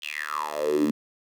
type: tone with high-pass filter sweep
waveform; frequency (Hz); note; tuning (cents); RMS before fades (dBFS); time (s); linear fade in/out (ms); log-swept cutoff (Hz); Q
10% pulse; 75.3; D2; +44; -27; 0.02-0.91; 5; 3100 to 230; 9
effects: none